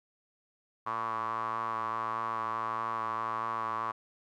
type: tone with band-pass filter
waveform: sawtooth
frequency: 112.7 Hz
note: A2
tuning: 42 cents sharp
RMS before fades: -34 dBFS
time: 0.86-3.92 s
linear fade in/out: 10 ms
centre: 1100 Hz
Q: 8.3
effects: none